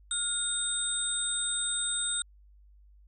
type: tone cluster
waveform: sine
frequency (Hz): 1417 / 3690 / 8120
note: F6 / A#7 / B8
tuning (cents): +25 / -18 / +47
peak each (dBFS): -39 / -33 / -30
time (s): 0.11-2.22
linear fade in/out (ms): 2
effects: added 50 Hz sine -54 dBFS peak until 3.07 s